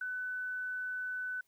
sine tone with ADSR envelope, 1500 Hz, F#6, 23 cents sharp, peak -33 dBFS, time 0.01-1.41 s, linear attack 5 ms, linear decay 4 ms, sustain -2 dB, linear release 5 ms, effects white hiss -75 dBFS RMS until 1.47 s

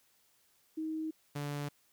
sine / sawtooth tone pair in turn, 315.8 / 144.88 Hz, D#4 / D3, +26 / -23 cents, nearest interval octave + minor second, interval 1349 cents, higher first, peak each -34 / -32 dBFS, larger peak second, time 0.77-1.11 / 1.35-1.69 s, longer neither, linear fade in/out 10 ms, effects white hiss -70 dBFS RMS until 1.92 s

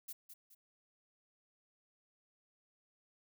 violet noise with echo, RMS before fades -45 dBFS, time 0.08-0.13 s, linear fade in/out 10 ms, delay 210 ms, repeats 2, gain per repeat -8 dB, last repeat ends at 0.55 s, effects none

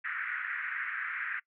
pink band-pass noise, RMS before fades -36 dBFS, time 0.04-1.4 s, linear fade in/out 10 ms, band 1400 to 2100 Hz, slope 48 dB/octave, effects noise-tail reverb RT60 0.1 s tail -22 dB re dry

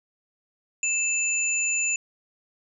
sine tone pair together, 2637 / 7040 Hz, E7 / A8, 0 / 0 cents, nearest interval octave + perfect fourth, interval 1700 cents, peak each -25 / -25 dBFS, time 0.83-1.96 s, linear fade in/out 2 ms, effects none

